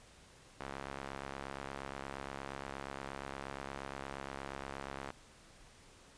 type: tone with band-pass filter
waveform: sawtooth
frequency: 68.5 Hz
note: C#2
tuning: 20 cents flat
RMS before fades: -45 dBFS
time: 0.6-5.11 s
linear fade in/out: 0 ms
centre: 1200 Hz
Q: 0.73
effects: pink hiss -60 dBFS RMS until 6.17 s + resampled to 22050 Hz